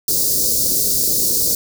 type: band-stop noise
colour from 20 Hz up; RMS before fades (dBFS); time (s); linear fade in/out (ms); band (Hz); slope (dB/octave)
white; -17; 0.08-1.55; 2; 550 to 4400; 48
effects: none